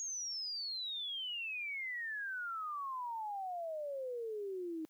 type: exponential sweep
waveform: sine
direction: down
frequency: 6670 to 311.1 Hz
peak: -38 dBFS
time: 0-4.85 s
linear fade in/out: 0 ms
effects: white hiss -75 dBFS RMS until 4.89 s + high-pass 150 Hz 12 dB/octave